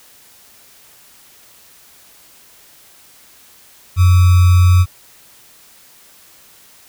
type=tone with sample-and-hold; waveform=sine; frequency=90.1 Hz; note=F#2; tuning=45 cents flat; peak=-6 dBFS; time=3.96-4.86 s; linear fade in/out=50 ms; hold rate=1225 Hz; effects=white hiss -46 dBFS RMS until 6.88 s